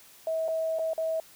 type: tone with dropouts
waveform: sine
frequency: 645 Hz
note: E5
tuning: 38 cents flat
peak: -26 dBFS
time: 0.27-1.2 s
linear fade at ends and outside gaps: 2 ms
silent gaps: 0.481-0.485 / 0.787-0.793 / 0.934-0.979 s
effects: white hiss -54 dBFS RMS until 1.35 s